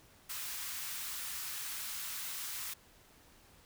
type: high-pass noise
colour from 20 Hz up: white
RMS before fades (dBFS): -41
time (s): 0.29-2.74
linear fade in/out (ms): 10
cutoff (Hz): 1000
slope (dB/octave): 24
effects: pink hiss -62 dBFS RMS until 3.65 s